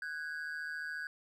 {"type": "ring-modulated tone", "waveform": "triangle", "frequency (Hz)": 1568, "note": "G6", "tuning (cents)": 0, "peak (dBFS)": -33, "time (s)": [0.02, 1.07], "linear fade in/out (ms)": 2, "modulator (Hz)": 77.1, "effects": []}